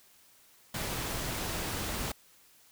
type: noise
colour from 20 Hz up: pink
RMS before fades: -35 dBFS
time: 0.74-2.12 s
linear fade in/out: 5 ms
effects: white hiss -61 dBFS RMS until 2.71 s